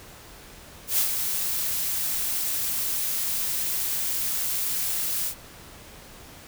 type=noise with ADSR envelope; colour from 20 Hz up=blue; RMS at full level=-21 dBFS; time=0.87-5.35 s; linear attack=110 ms; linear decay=100 ms; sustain=-6 dB; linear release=84 ms; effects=pink hiss -46 dBFS RMS until 6.47 s